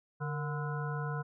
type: harmonic tone with a mistuned harmonic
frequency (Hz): 145.5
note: D3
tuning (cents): -16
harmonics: 1 / 3 / 5 / 7 / 9 / 10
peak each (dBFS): -34 / -43 / -46 / -43 / -47 / -44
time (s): 0.2-1.23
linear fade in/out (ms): 20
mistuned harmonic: 3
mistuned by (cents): +100
effects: none